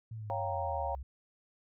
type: linear sweep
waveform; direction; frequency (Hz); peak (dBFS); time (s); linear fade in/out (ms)
sine; down; 114.1 to 63.8; -39; 0.11-1.03; 5
type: chord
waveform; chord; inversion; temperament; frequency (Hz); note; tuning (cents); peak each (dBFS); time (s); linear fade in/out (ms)
sine; G half-diminished seventh; second; equal; 554.4 / 698.5 / 784 / 932.3; Db5 / F5 / G5 / Bb5; 0 / 0 / 0 / 0; -38; 0.3-0.95; 0
effects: none